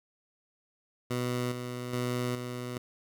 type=tone with tremolo; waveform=15% pulse; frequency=123.47 Hz; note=B2; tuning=in tune; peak=-23 dBFS; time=1.1-2.78 s; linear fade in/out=10 ms; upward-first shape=square; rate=1.2 Hz; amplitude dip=50%; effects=none